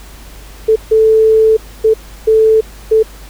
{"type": "tone bursts at uneven times", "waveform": "sine", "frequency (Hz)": 440, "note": "A4", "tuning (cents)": 0, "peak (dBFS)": -5, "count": 5, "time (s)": [[0.68, 0.76], [0.91, 1.57], [1.84, 1.94], [2.27, 2.61], [2.91, 3.03]], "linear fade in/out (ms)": 10, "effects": ["added 50 Hz sine -33 dBFS peak until 3.29 s", "pink hiss -38 dBFS RMS until 3.29 s"]}